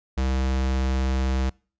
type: tone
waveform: square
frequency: 65.41 Hz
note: C2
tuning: in tune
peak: -22 dBFS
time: 0.17-1.5 s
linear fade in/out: 10 ms
effects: noise-tail reverb RT60 0.4 s tail -26 dB re dry + resampled to 16000 Hz